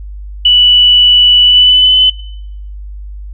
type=tone with pitch glide; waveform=sine; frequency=2960 to 3022 Hz; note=F#7 to F#7; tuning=0 to +36 cents; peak=-3 dBFS; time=0.45-2.1 s; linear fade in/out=5 ms; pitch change=+36 cents; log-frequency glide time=1.43-1.97 s; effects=noise-tail reverb RT60 0.7 s tail -19 dB re dry + added 50 Hz sine -23 dBFS peak until 3.33 s